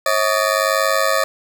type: ring-modulated tone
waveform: 20% pulse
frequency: 593 Hz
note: D5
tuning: 17 cents sharp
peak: -7 dBFS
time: 0.06-1.24 s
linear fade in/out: 0 ms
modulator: 50.5 Hz
effects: none